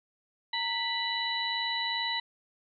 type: harmonic tone with a mistuned harmonic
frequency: 987.8 Hz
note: B5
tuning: in tune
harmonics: 1 / 2 / 3 / 4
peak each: -35 / -34 / -38 / -32 dBFS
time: 0.53-2.2 s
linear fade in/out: 5 ms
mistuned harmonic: 1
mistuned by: -120 cents
effects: none